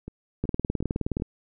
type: two click trains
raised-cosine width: 3 ms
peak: -23 / -13 dBFS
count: 4 / 16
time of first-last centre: 0.08-1.199 / 0.44-1.221 s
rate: 2.68 / 19.2 Hz
effects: none